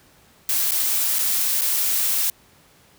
blue noise with dropouts, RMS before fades -21 dBFS, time 0.49-2.3 s, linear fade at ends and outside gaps 1 ms, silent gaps 0.71-0.718 / 1.186-1.19 / 1.611-1.617 s, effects pink hiss -54 dBFS RMS until 2.98 s + high-pass 60 Hz 12 dB/octave

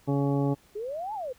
harmonic tone, 140.2 Hz, C#3, 20 cents sharp, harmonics 1 / 2 / 3 / 4 / 5 / 6 / 8, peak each -26 / -27 / -32 / -35 / -41 / -37 / -45 dBFS, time 0.07-0.55 s, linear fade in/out 20 ms
sine exponential two-way sweep, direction up then down, 400 to 894 to 479.5 Hz, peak -31 dBFS, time 0.75-1.33 s, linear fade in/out 10 ms, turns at 1.14 s
effects pink hiss -60 dBFS RMS until 1.38 s

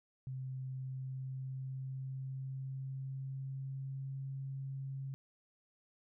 sine tone with pitch glide, 130.81 to 135.34 Hz, C3 to C#3, 0 to -41 cents, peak -39 dBFS, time 0.27-5.14 s, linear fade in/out 0 ms, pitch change +59 cents, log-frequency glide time 0.65-4.2 s, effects none

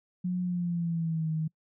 sine tone with pitch glide, 180.4 to 157.96 Hz, F#3 to D#3, -44 to +26 cents, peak -27 dBFS, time 0.24-1.48 s, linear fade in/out 10 ms, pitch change -230 cents, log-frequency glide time 0.42-1.3 s, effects noise-tail reverb RT60 0.1 s tail -26 dB re dry

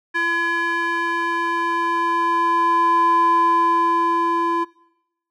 square tone with band-pass filter sweep, 338.5 Hz, E4, 46 cents sharp, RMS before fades -19 dBFS, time 0.14-4.65 s, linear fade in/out 20 ms, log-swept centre 1600 to 820 Hz, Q 4.2, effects noise-tail reverb RT60 0.9 s tail -23 dB re dry

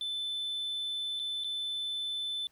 sine tone with dropouts, 3520 Hz, A7, in tune, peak -30 dBFS, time 0.01-2.47 s, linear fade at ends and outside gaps 1 ms, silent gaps 1.193-1.197 / 1.438-1.444 s, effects tanh soft clip ceiling -31 dBFS + pink hiss -69 dBFS RMS until 2.51 s

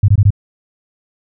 sine tone bursts, 101.3 Hz, G#2, 43 cents flat, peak -5 dBFS, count 4, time 0.03-0.305 s, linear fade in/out 5 ms, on 53 ms, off 21 ms, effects none

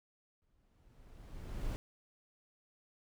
brown noise with exponential growth, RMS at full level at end -36 dBFS, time 0.42-1.76 s, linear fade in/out 0 ms, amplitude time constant 290 ms, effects none

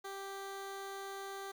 15% pulse tone, 392 Hz, G4, in tune, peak -36 dBFS, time 0.04-1.52 s, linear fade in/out 10 ms, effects 11-bit

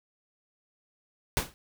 pink noise with exponential decay, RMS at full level -23 dBFS, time 1.37-1.54 s, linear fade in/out 0 ms, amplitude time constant 36 ms, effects none

